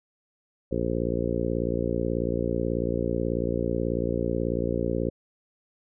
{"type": "harmonic tone", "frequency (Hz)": 58.27, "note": "A#1", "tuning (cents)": 0, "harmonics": [1, 2, 3, 4, 5, 6, 7, 8, 9], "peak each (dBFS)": [-33, -33, -33, -33, -33, -33, -33, -33, -33], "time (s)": [0.71, 5.1], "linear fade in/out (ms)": 10, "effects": []}